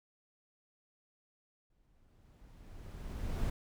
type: noise with exponential growth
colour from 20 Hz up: brown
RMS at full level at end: -33 dBFS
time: 1.7-3.5 s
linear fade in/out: 5 ms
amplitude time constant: 390 ms
effects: none